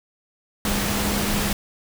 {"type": "tone in noise", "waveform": "sine", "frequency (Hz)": 204.2, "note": "G#3", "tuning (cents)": -29, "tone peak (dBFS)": -26, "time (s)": [0.65, 1.53], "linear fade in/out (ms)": 2, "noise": "pink", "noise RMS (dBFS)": -24, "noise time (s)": [0.65, 1.53], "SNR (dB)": -5, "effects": []}